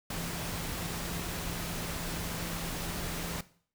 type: tone in noise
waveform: sine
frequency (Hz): 168.9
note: E3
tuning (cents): +42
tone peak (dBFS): -41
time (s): 0.1-3.41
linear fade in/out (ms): 5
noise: pink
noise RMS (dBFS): -37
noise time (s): 0.1-3.41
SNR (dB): -7
effects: noise-tail reverb RT60 0.5 s tail -17 dB re dry